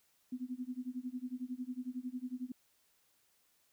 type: tone with tremolo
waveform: sine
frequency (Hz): 251.7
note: B3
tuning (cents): +33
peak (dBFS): -35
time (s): 0.32-2.52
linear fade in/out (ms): 5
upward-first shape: sine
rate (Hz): 11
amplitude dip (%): 95
effects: white hiss -73 dBFS RMS until 3.72 s